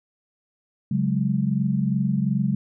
sine chord, C# suspended fourth, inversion none, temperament equal, 138.59 / 185 / 207.7 Hz, C#3 / F#3 / G#3, 0 / 0 / 0 cents, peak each -24 dBFS, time 0.91-2.55 s, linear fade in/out 5 ms, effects none

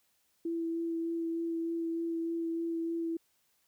sine tone with vibrato, 332.3 Hz, E4, 14 cents sharp, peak -31 dBFS, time 0.45-3.17 s, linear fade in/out 5 ms, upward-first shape sine, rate 3.3 Hz, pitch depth 12 cents each way, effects white hiss -73 dBFS RMS until 3.67 s

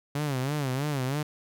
sawtooth tone with vibrato, 138.59 Hz, C#3, in tune, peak -23 dBFS, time 0.15-1.23 s, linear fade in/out 5 ms, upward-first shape sine, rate 3.1 Hz, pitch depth 150 cents each way, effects none

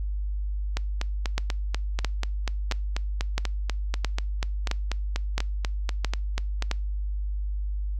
two click trains, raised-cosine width 0.2 ms, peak -9 / -11 dBFS, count 9 / 25, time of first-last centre 1.38-6.713 / 0.77-6.624 s, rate 1.5 / 4.1 Hz, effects noise-tail reverb RT60 0.3 s tail -24 dB re dry + added 50 Hz sine -26 dBFS peak until 7.99 s

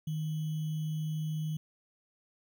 sine tone with sample-and-hold, 155.56 Hz, D#3, in tune, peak -31 dBFS, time 0.07-1.57 s, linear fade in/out 5 ms, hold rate 3150 Hz, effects none

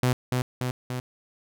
sawtooth tone with echo, 126 Hz, B2, 35 cents sharp, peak -16 dBFS, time 0.03-0.13 s, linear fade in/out 2 ms, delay 290 ms, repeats 3, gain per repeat -3 dB, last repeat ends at 1 s, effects none

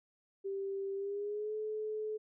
sine tone with pitch glide, 392 to 430 Hz, G4 to A4, 0 to -40 cents, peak -35 dBFS, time 0.44-2.18 s, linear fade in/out 20 ms, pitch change +160 cents, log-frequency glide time 0.95-1.54 s, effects none

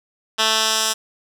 10% pulse tone with band-pass filter sweep, 220 Hz, A3, in tune, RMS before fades -19 dBFS, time 0.38-0.94 s, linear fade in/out 20 ms, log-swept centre 3600 to 7000 Hz, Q 1, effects none

